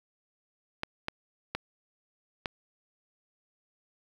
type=clicks; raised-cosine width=0.3 ms; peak=-15 dBFS; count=4; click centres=0.834 / 1.084 / 1.55 / 2.458 s; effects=8-bit